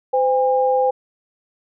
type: tone pair together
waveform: sine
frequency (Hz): 512.6 / 809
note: C5 / G#5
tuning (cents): -36 / -46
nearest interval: minor sixth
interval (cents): 790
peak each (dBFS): -16 / -18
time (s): 0.13-0.91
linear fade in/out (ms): 10
effects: none